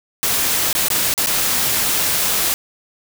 white noise with dropouts, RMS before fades -18 dBFS, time 0.23-2.54 s, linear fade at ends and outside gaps 0 ms, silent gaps 0.728-0.751 / 0.884-0.902 / 1.139-1.178 / 1.261-1.271 s, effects none

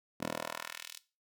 10% pulse tone with high-pass filter sweep, 40.13 Hz, E1, 46 cents flat, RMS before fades -41 dBFS, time 0.2-0.99 s, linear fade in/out 10 ms, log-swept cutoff 260 to 4500 Hz, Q 1, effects noise-tail reverb RT60 0.3 s tail -17 dB re dry

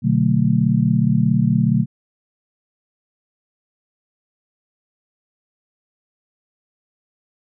sine chord, B minor seventh, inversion none, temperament just, 123.47 / 148.16 / 185.21 / 222.2 Hz, B2 / D3 / F#3 / A3, 0 / +16 / +2 / +17 cents, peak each -19 dBFS, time 0.02-1.86 s, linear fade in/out 50 ms, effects none

